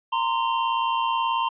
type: tone pair together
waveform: square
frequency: 922 / 1040.4 Hz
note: A#5 / C6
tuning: -19 / -10 cents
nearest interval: major second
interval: 209 cents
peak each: -25 dBFS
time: 0.12-1.49 s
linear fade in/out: 10 ms
effects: resampled to 8000 Hz